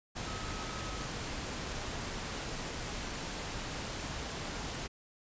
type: tone in noise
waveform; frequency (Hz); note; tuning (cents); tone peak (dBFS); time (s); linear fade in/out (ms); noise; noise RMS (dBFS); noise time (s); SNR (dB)
sine; 1277; D#6; +45; -47; 0.26-1.07; 20; pink; -39; 0.15-4.88; -11
effects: resampled to 16000 Hz

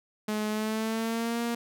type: tone with pitch glide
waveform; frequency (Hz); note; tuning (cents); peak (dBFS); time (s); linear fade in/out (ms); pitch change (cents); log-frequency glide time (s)
sawtooth; 213 to 235; G#3 to A#3; +44 to +14; -24; 0.28-1.55; 5; +170; 0.49-1.41
effects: none

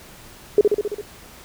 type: tone with echo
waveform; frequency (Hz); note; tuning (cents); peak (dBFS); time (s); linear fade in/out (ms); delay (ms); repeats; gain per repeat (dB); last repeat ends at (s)
sine; 415.3; G#4; 0; -8; 0.58-0.61; 2; 67; 6; -3; 1.012
effects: pink hiss -44 dBFS RMS until 1.44 s

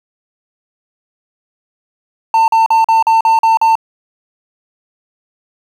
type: tone bursts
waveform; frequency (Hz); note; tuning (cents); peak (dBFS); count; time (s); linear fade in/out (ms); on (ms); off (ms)
triangle; 898; A5; +35; -5; 8; 2.34-3.754; 2; 140; 42
effects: 7-bit

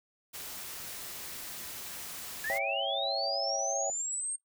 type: noise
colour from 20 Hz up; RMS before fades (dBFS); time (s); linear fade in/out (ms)
white; -42; 0.33-2.59; 20
type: linear sweep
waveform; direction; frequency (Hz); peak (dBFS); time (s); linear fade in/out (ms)
sine; up; 1661.2 to 8630; -32; 2.44-4.36; 5
type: chord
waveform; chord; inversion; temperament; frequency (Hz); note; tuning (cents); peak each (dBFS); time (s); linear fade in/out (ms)
sine; C# diminished; none; equal; 554.4 / 659.3 / 784; C#5 / E5 / G5; 0 / 0 / 0; -35; 2.5-3.9; 0
effects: noise-tail reverb RT60 0.1 s tail -18 dB re dry

